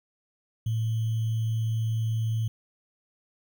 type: tone with sample-and-hold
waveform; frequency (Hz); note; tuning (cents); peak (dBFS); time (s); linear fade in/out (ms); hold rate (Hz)
sine; 111.9; A2; +30; -24; 0.66-2.48; 5; 3150
effects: none